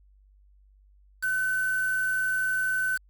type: tone with quantisation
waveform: sine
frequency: 1516 Hz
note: F#6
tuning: 42 cents sharp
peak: -24 dBFS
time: 1.22-2.98 s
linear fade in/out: 20 ms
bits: 6
effects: added 49 Hz sine -55 dBFS peak until 3.09 s